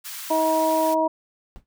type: high-pass noise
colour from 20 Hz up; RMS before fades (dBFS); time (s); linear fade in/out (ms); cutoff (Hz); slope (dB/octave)
white; -35; 0.04-0.95; 20; 1000; 24
type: harmonic tone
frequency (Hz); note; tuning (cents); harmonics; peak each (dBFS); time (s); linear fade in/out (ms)
318.4; D#4; +40; 1 / 2 / 3; -25 / -21 / -22; 0.3-1.08; 10
type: noise with exponential decay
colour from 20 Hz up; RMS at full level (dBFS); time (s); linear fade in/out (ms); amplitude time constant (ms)
brown; -37; 1.56-1.66; 0; 21
effects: none